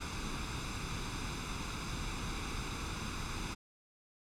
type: noise with comb filter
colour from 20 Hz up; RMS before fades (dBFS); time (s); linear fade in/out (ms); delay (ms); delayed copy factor
pink; -39; 0-3.55; 20; 0.81; +0.65
effects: low-pass 7000 Hz 12 dB/octave